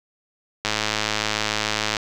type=click train; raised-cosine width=0.2 ms; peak=-4 dBFS; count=142; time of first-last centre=0.65-1.968 s; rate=107 Hz; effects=none